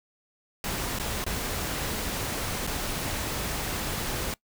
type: noise with dropouts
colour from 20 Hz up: pink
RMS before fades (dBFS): -31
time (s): 0.64-4.34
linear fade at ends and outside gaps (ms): 2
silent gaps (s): 0.988-0.997 / 1.242-1.264 / 2.668-2.673
effects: noise-tail reverb RT60 0.1 s tail -22 dB re dry